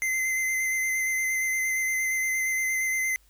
square tone with vibrato, 2064 Hz, C7, 24 cents flat, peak -25 dBFS, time 0.02-3.16 s, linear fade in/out 0 ms, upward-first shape square, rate 8.6 Hz, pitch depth 14 cents each way, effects added 50 Hz sine -59 dBFS peak until 3.29 s + white hiss -64 dBFS RMS until 3.29 s

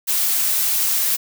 blue noise, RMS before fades -19 dBFS, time 0.07-1.17 s, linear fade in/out 20 ms, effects none

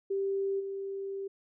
sine tone with level steps, 392 Hz, G4, in tune, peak -28 / -34 dBFS, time 0.1-1.28 s, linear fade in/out 10 ms, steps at 0.59 s, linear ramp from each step 20 ms, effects none

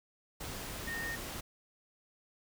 sine tone in noise, 1841 Hz, A#6, 22 cents flat, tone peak -37 dBFS, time 0.87-1.16 s, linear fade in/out 10 ms, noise pink, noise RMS -42 dBFS, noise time 0.4-1.41 s, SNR +2 dB, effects none

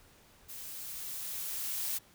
blue noise with level ramp, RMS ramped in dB -45 to -34 dBFS, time 0.48-1.99 s, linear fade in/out 20 ms, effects pink hiss -61 dBFS RMS until 2.14 s

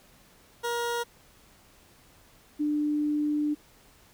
20% pulse / sine tone pair in turn, 473.7 / 297.6 Hz, A#4 / D4, +28 / +23 cents, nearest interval minor sixth, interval 805 cents, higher first, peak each -23 / -24 dBFS, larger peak first, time 0.63-1.04 / 2.59-3.55 s, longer second, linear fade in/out 20 ms, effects pink hiss -58 dBFS RMS until 4.13 s

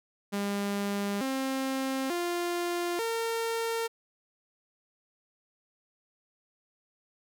sawtooth tone with pitch steps, 201.5 / 266.2 / 348.6 / 457.1 Hz, G3 / C4 / F4 / A#4, +48 / +30 / -3 / -34 cents, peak -25 dBFS, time 0.32-3.88 s, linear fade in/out 20 ms, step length 890 ms, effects none

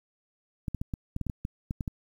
clicks, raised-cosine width 5 ms, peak -19 dBFS, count 12, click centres 0.682 / 0.747 / 0.815 / 0.938 / 1.164 / 1.213 / 1.267 / 1.298 / 1.451 / 1.709 / 1.808 / 1.878 s, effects 9-bit

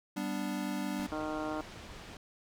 square chord, G major, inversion none, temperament equal, 196 / 246.9 / 293.7 Hz, G3 / B3 / D4, 0 / 0 / 0 cents, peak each -38 / -40 / -38 dBFS, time 0.16-1.07 s, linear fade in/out 10 ms
pink low-pass noise, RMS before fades -48 dBFS, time 0.99-2.17 s, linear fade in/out 2 ms, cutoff 5300 Hz, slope 12 dB/octave
harmonic tone, 154.2 Hz, D#3, 15 cents flat, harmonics 2 / 3 / 4 / 5 / 6 / 7 / 8 / 9, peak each -37 / -45 / -40 / -43 / -46 / -45 / -49 / -45 dBFS, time 1.12-1.61 s, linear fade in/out 0 ms
effects none

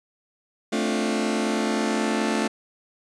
sawtooth chord, D minor seventh, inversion second, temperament just, 220.2 / 264.3 / 293.7 / 352.4 Hz, A3 / C4 / D4 / F4, +2 / +18 / 0 / +16 cents, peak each -21 / -26 / -25 / -25 dBFS, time 0.72-2.48 s, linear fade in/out 10 ms, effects resampled to 22050 Hz

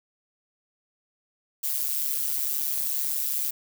violet noise with amplitude modulation, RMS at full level -24 dBFS, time 1.63-3.51 s, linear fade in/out 10 ms, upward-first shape sine, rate 142 Hz, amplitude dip 80%, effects none

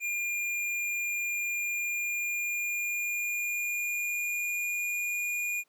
square tone with pitch glide, 2408 to 2433 Hz, D7 to D#7, +43 to -39 cents, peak -30 dBFS, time 0-5.64 s, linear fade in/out 50 ms, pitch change +18 cents, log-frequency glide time 1.57-5.2 s, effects pink hiss -72 dBFS RMS until 5.68 s + high-pass 300 Hz 12 dB/octave

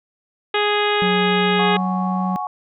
harmonic tone, 415.3 Hz, G#4, in tune, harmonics 1 / 2 / 3 / 4 / 5 / 6 / 7 / 8 / 9, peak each -20 / -23 / -25 / -26 / -27 / -28 / -28 / -29 / -30 dBFS, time 0.54-1.77 s, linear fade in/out 5 ms
triangle tone with pitch glide, 182.6 to 186.01 Hz, F#3 to F#3, -23 to +9 cents, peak -18 dBFS, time 1.02-2.36 s, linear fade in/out 0 ms, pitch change +32 cents, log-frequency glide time 1.72-1.77 s
sine chord, F# suspended second, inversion none, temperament equal with one note detuned, 736.2 / 830.6 / 1108.7 Hz, F#5 / G#5 / C#6, -9 / 0 / 0 cents, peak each -27 dBFS, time 1.59-2.47 s, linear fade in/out 2 ms
effects none

